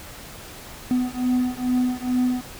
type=beating tone pair; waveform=triangle; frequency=249.4 / 251.7 Hz; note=B3 / B3; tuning=+17 / +33 cents; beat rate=2.3 Hz; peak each=-21 / -21 dBFS; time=0.91-2.41 s; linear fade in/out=0 ms; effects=pink hiss -40 dBFS RMS until 2.59 s